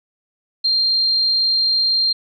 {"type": "tone", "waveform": "sine", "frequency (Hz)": 4186, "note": "C8", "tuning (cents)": 0, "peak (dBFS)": -14, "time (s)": [0.64, 2.13], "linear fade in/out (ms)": 10, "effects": []}